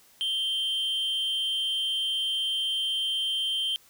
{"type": "tone with amplitude modulation", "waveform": "triangle", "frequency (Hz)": 3136, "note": "G7", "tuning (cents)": 0, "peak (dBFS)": -22, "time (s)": [0.21, 3.76], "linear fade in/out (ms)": 0, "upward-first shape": "sine", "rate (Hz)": 284, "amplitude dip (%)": 45, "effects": ["white hiss -58 dBFS RMS until 3.89 s"]}